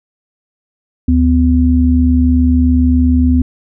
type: tone pair together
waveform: sine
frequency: 74.86 / 251.8 Hz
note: D2 / B3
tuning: +34 / +34 cents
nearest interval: octave + major sixth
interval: 2100 cents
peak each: -10 dBFS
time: 1.08-3.42 s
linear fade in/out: 5 ms
effects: none